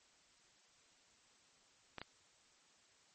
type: clicks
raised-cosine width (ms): 0.3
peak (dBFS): -28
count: 2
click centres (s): 1.983 / 2.016
effects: white hiss -69 dBFS RMS until 3.14 s + MP3 32 kbps